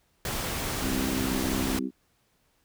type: noise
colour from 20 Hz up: pink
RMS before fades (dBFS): -31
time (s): 0.25-1.79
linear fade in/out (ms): 2
type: harmonic tone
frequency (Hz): 65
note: C2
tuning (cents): -11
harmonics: 3 / 4 / 5 / 6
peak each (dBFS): -34 / -30 / -35 / -39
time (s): 0.81-1.91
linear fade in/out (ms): 50
effects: pink hiss -69 dBFS RMS until 2.64 s